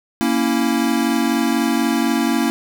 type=chord; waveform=square; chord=A# diminished; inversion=none; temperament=equal; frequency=233.1 / 277.2 / 329.6 Hz; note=A#3 / C#4 / E4; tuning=0 / 0 / 0 cents; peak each=-20 / -21 / -22 dBFS; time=0.21-2.5 s; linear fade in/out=0 ms; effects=none